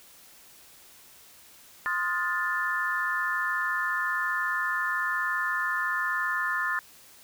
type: chord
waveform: sine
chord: F dominant seventh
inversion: second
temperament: equal with one note detuned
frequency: 1046.5 / 1244.5 / 1418.9 / 1760 Hz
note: C6 / Eb6 / F6 / A6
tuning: 0 / 0 / +27 / 0 cents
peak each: -33 / -34 / -32 / -28 dBFS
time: 1.86-6.79 s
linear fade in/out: 0 ms
effects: white hiss -53 dBFS RMS until 7.23 s